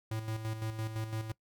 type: tone with tremolo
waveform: square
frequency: 110.4 Hz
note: A2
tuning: 6 cents sharp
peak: -34 dBFS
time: 0.11-1.32 s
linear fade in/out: 5 ms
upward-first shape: square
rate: 5.9 Hz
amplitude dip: 55%
effects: noise-tail reverb RT60 0.1 s tail -21 dB re dry